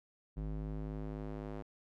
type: tone with band-pass filter sweep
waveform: square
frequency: 51.91 Hz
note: G#1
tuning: in tune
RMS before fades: -41 dBFS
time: 0.36-1.63 s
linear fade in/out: 20 ms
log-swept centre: 140 to 440 Hz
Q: 0.7
effects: none